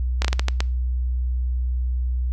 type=slowing click train; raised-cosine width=0.2 ms; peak=-5 dBFS; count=7; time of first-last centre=0.22-0.605 s; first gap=26 ms; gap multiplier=1.36; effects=noise-tail reverb RT60 0.4 s tail -24 dB re dry + added 62 Hz sine -20 dBFS peak until 2.32 s